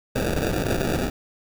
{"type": "noise with sample-and-hold", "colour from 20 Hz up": "white", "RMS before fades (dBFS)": -24, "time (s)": [0.15, 1.1], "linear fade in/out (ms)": 10, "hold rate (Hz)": 1050, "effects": []}